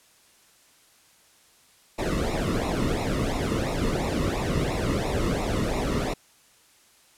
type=noise with flanger; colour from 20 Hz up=brown; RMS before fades=-26 dBFS; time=1.98-6.14 s; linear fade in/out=10 ms; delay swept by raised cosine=0.63 to 1.29 ms; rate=2.9 Hz; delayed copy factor=-0.8; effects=white hiss -58 dBFS RMS until 7.17 s + low-pass 11000 Hz 12 dB/octave